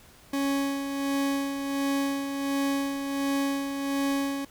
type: tone with tremolo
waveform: 40% pulse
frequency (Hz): 277.2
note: C#4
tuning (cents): 0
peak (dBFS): -23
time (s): 0.33-4.45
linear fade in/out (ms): 5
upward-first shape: sine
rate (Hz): 1.4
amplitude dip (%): 50
effects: pink hiss -54 dBFS RMS until 4.5 s